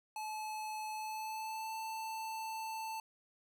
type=tone with pitch glide; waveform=square; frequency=862 to 885.7 Hz; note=A5 to A5; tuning=-36 to +11 cents; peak=-40 dBFS; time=0.16-3 s; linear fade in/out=2 ms; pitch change=+47 cents; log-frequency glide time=0.92-1.77 s; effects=none